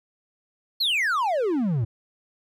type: exponential sweep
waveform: triangle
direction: down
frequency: 4419 to 104.5 Hz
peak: -19 dBFS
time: 0.8-1.85 s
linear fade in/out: 10 ms
effects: none